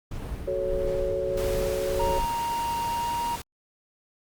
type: noise with tremolo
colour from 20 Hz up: brown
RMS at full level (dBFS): -31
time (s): 0.11-2.26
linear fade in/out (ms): 5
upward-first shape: sine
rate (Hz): 1.6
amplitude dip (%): 50
type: chord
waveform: sine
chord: F# minor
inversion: none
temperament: equal with one note detuned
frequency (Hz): 371.7 / 440 / 554.4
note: F#4 / A4 / C#5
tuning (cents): +8 / 0 / 0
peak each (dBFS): -31 / -32 / -27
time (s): 0.47-2.19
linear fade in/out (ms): 10
type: noise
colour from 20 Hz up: pink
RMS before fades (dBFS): -37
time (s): 1.37-3.42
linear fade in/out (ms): 5
type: tone with pitch glide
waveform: triangle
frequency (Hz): 934 to 940.5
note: A#5 to A#5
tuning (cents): +3 to +15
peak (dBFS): -24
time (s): 1.99-3.36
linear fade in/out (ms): 10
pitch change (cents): +12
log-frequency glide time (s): 2.91-3.05
effects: Opus 48 kbps